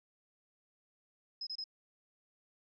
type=tone bursts; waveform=sine; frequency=5110 Hz; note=D#8; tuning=45 cents sharp; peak=-38 dBFS; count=3; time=1.41-1.641 s; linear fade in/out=5 ms; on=59 ms; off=27 ms; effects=none